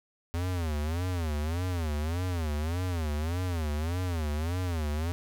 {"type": "tone with vibrato", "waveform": "square", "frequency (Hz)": 82.41, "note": "E2", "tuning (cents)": 0, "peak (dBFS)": -29, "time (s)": [0.34, 5.12], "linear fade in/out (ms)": 0, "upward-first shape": "sine", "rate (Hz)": 1.7, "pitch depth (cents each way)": 190, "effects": []}